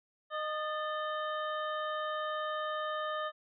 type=harmonic tone with a mistuned harmonic; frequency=615 Hz; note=D#5; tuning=20 cents flat; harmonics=1 / 2 / 3 / 5 / 6; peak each=-37 / -36 / -42 / -47 / -50 dBFS; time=0.3-3.32 s; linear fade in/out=50 ms; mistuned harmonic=3; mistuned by=-73 cents; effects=none